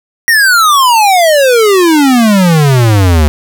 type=exponential sweep; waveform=square; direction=down; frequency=1902 to 72.5 Hz; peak=-5 dBFS; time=0.28-3.28 s; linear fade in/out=0 ms; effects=none